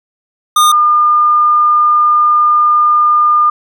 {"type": "tone pair in turn", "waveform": ["square", "sine"], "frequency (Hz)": [1219, 1208.5], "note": ["D#6", "D6"], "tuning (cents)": [-36, 49], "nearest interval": "unison", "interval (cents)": 15, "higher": "first", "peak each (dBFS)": -6, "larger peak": "neither", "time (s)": [[0.56, 0.72], [0.72, 3.5]], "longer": "second", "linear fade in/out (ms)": 5, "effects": []}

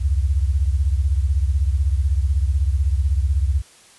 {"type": "beating tone pair", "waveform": "sine", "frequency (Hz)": [66.7, 82.7], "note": ["C2", "E2"], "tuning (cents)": [34, 6], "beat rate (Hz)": 16, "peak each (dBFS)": [-17, -21], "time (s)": [0, 3.62], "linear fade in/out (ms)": 20, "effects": ["white hiss -49 dBFS RMS until 3.98 s", "resampled to 24000 Hz"]}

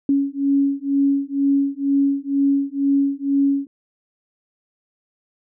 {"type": "beating tone pair", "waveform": "sine", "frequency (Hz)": [277.2, 279.3], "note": ["C#4", "C#4"], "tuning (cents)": [0, 13], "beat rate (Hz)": 2.1, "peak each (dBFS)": -19, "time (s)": [0.09, 3.67], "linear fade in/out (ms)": 2, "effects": []}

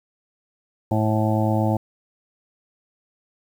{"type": "harmonic tone", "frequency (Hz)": 108.6, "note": "A2", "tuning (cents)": -22, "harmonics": [1, 2, 3, 5, 6, 7, 8], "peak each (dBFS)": [-21, -24, -26, -28, -29, -29, -30], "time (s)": [0.91, 1.77], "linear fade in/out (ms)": 5, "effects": ["8-bit"]}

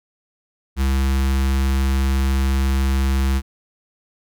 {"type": "tone with notch filter", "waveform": "square", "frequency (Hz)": 67, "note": "C2", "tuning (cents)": 42, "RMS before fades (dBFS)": -18, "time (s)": [0.76, 3.42], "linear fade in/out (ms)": 50, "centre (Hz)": 560, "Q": 1.1, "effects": []}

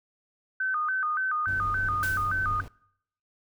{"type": "tone with vibrato", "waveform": "sine", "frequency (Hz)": 1371, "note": "F6", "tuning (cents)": -32, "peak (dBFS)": -25, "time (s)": [0.6, 2.61], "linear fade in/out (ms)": 5, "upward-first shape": "square", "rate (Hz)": 3.5, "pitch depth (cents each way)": 190}
{"type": "tone with pitch glide", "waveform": "triangle", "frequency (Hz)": [95.7, 94.6], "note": ["G2", "F#2"], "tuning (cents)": [-41, 39], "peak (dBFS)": -34, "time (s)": [1.47, 2.64], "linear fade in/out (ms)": 0, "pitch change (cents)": -20, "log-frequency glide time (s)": [1.86, 2.2]}
{"type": "noise", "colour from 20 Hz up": "brown", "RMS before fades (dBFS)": -39, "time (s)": [1.48, 2.68], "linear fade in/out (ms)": 0}
{"type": "noise with exponential decay", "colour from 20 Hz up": "white", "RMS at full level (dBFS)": -36, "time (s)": [2.03, 2.49], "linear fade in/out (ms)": 1, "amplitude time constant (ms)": 100}
{"effects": ["noise-tail reverb RT60 0.7 s tail -23 dB re dry"]}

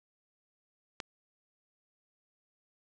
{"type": "click", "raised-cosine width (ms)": 0.2, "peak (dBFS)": -19, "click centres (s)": 1.002, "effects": ["resampled to 22050 Hz"]}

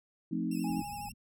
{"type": "chord", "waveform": "sine", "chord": "F dominant seventh", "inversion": "none", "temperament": "equal", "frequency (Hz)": [174.61, 220, 261.6, 311.1], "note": ["F3", "A3", "C4", "Eb4"], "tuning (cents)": [0, 0, 0, 0], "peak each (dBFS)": -36, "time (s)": [0.31, 0.82], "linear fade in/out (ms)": 10}
{"type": "tone with vibrato", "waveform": "10% pulse", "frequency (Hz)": 2637, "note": "E7", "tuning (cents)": 0, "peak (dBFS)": -38, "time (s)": [0.51, 1.12], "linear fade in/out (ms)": 5, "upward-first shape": "triangle", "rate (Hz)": 12, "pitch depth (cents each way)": 89}
{"type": "tone", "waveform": "sine", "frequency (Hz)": 822, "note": "G#5", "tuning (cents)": -18, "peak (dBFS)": -39, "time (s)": [0.64, 1.09], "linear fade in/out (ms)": 5}
{"type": "low-pass noise", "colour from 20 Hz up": "white", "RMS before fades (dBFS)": -48, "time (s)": [0.68, 1.14], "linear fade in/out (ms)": 20, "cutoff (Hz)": 240, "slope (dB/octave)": 96}
{"effects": []}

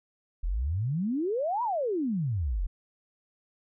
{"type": "exponential two-way sweep", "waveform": "sine", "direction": "up then down", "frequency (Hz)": [37.94, 1000, 37.94], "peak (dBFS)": -26, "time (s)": [0.43, 2.67], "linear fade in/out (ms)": 10, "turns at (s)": 1.63, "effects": []}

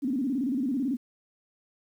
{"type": "tone with vibrato", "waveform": "sine", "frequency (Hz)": 261.6, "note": "C4", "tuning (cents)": 0, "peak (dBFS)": -25, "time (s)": [0.02, 0.97], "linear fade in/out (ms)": 20, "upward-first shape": "square", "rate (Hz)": 18, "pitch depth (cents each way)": 140, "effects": ["10-bit"]}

